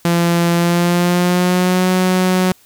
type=tone with pitch glide; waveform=sawtooth; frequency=171 to 184.33 Hz; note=F3 to F#3; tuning=-36 to -6 cents; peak=-8 dBFS; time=0.05-2.52 s; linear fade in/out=2 ms; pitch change=+130 cents; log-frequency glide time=0.55-1.89 s; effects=white hiss -50 dBFS RMS until 2.65 s